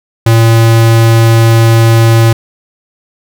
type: tone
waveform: square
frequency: 114.1 Hz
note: A#2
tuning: 37 cents flat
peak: -4 dBFS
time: 0.26-2.33 s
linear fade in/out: 5 ms
effects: none